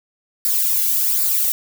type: noise with flanger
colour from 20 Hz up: violet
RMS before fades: -18 dBFS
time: 0.45-1.52 s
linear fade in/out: 0 ms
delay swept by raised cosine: 0.32 to 1.62 ms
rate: 1.3 Hz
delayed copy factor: -0.6
effects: none